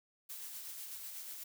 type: noise with tremolo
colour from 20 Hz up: blue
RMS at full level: -45 dBFS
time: 0.29-1.44 s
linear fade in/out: 10 ms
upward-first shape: sine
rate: 8.1 Hz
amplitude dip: 30%
effects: none